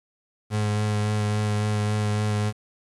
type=tone with vibrato; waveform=35% pulse; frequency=105.4 Hz; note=G#2; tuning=26 cents sharp; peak=-20 dBFS; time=0.5-2.53 s; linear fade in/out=50 ms; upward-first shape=sine; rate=3.6 Hz; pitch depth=14 cents each way; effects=resampled to 24000 Hz + 8-bit

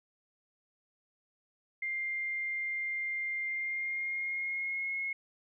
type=tone with pitch glide; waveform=sine; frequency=2100 to 2167 Hz; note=C7 to C#7; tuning=+6 to -40 cents; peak=-32 dBFS; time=1.82-5.13 s; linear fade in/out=5 ms; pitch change=+54 cents; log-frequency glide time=3.41-4.93 s; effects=none

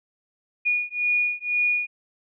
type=beating tone pair; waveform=sine; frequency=2447 / 2449 Hz; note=D#7 / D#7; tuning=-29 / -28 cents; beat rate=2 Hz; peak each=-24 / -24 dBFS; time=0.65-1.87 s; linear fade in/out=20 ms; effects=none

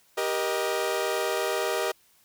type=chord; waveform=sawtooth; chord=Eb major; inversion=first; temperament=equal with one note detuned; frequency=392 / 474.3 / 622.3 Hz; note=G4 / Bb4 / Eb5; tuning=0 / +30 / 0 cents; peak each=-26 dBFS; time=0.17-1.92 s; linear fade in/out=10 ms; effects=white hiss -62 dBFS RMS until 2.24 s

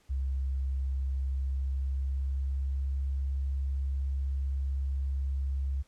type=tone with pitch glide; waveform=sine; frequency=66.8 to 67.97 Hz; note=C2 to C#2; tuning=+36 to -33 cents; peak=-28 dBFS; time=0.09-5.83 s; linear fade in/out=20 ms; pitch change=+31 cents; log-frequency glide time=1.26-2.99 s; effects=pink hiss -66 dBFS RMS until 5.87 s + low-pass 10000 Hz 12 dB/octave

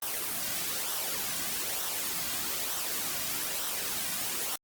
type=noise with flanger; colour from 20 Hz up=white; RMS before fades=-33 dBFS; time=0.02-4.56 s; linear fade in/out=5 ms; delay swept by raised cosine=0.42 to 2.32 ms; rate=1.1 Hz; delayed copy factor=-0.5; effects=Opus 24 kbps

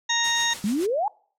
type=harmonic tone; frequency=932.3 Hz; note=A#5; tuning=in tune; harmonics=1 / 2 / 3 / 4 / 6 / 7; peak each=-29 / -26 / -35 / -24 / -34 / -28 dBFS; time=0.09-0.54 s; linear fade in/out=10 ms
type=noise with tremolo; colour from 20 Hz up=white; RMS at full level=-35 dBFS; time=0.23-0.87 s; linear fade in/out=20 ms; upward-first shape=sine; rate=7 Hz; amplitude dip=55%
type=exponential sweep; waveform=sine; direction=up; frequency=190.2 to 880 Hz; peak=-21 dBFS; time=0.64-1.08 s; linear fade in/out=2 ms
effects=noise-tail reverb RT60 0.5 s tail -26 dB re dry + low-pass 10000 Hz 12 dB/octave

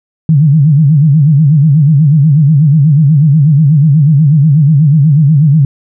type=tone with vibrato; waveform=sine; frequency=148.6 Hz; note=D3; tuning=21 cents sharp; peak=-3 dBFS; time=0.29-5.65 s; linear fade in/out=2 ms; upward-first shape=sine; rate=8.2 Hz; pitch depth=160 cents each way; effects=none

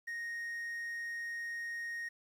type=tone with quantisation; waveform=triangle; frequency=1864.7 Hz; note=A#6; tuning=in tune; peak=-36 dBFS; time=0.07-2.09 s; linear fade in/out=10 ms; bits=11; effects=none

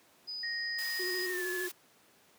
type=tone; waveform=sine; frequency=4978 Hz; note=D#8; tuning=in tune; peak=-37 dBFS; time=0.27-1.27 s; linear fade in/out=20 ms
type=tone with pitch glide; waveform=sine; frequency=1864.7 to 1719.8 Hz; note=A#6 to A6; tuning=0 to -40 cents; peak=-35 dBFS; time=0.43-1.67 s; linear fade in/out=5 ms; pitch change=-140 cents; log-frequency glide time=1.29-1.45 s
type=high-pass noise; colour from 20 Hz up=white; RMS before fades=-43 dBFS; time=0.78-1.72 s; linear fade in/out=10 ms; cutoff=780 Hz; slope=12 dB/octave
type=tone with vibrato; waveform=triangle; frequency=364 Hz; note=F#4; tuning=28 cents flat; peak=-34 dBFS; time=0.99-1.69 s; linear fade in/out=10 ms; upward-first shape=square; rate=13 Hz; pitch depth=29 cents each way
effects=pink hiss -63 dBFS RMS until 2.38 s + high-pass 200 Hz 12 dB/octave

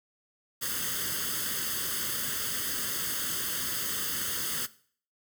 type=noise with comb filter; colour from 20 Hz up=white; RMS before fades=-32 dBFS; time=0.61-4.67 s; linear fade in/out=20 ms; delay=0.62 ms; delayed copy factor=+0.8; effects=noise-tail reverb RT60 0.5 s tail -18 dB re dry + high-pass 80 Hz 12 dB/octave

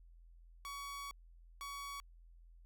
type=tone bursts at uneven times; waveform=sawtooth; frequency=1125 Hz; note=C#6; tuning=25 cents sharp; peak=-40 dBFS; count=2; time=0.65-1.11 / 1.61-2 s; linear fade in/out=0 ms; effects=added 42 Hz sine -57 dBFS peak until 2.65 s

